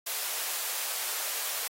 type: high-pass noise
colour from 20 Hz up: white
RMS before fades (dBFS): -33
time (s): 0.06-1.68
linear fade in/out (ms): 10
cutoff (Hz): 490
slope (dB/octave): 24
effects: AAC 48 kbps